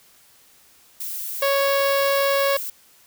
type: noise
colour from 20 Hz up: violet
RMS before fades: -30 dBFS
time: 1-2.7 s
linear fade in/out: 5 ms
type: harmonic tone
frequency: 554.4 Hz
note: C#5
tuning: in tune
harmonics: 1 / 2 / 3 / 4 / 5 / 6 / 7 / 8 / 9 / 10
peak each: -19 / -25 / -29 / -31 / -33 / -35 / -36 / -37 / -38 / -39 dBFS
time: 1.42-2.57 s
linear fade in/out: 5 ms
effects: white hiss -54 dBFS RMS until 3.06 s